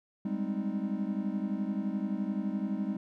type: chord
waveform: triangle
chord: Ab major seventh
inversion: third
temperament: equal with one note detuned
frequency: 196 / 207.7 / 258.9 / 311.1 Hz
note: G3 / Ab3 / C4 / Eb4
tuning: 0 / 0 / -18 / 0 cents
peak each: -32 / -32 / -37 / -37 dBFS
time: 0.25-2.97 s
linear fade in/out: 5 ms
effects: none